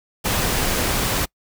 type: noise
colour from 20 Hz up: pink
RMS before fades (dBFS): -21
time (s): 0.24-1.26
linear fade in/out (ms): 20
effects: noise-tail reverb RT60 0.1 s tail -26 dB re dry